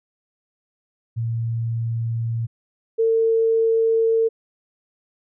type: tone pair in turn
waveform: sine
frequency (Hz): 115.1 / 451.4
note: A#2 / A4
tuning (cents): -22 / +44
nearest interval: 2 octaves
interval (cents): 2366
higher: second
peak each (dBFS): -21 / -15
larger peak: second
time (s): 1.16-2.47 / 2.98-4.29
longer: neither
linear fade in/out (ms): 20
effects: none